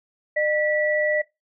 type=tone pair together; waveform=sine; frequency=606 / 1952.5 Hz; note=D#5 / B6; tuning=-46 / -20 cents; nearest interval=octave + minor sixth; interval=2026 cents; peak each=-21 / -23 dBFS; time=0.36-1.22 s; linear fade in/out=10 ms; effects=noise-tail reverb RT60 0.2 s tail -20 dB re dry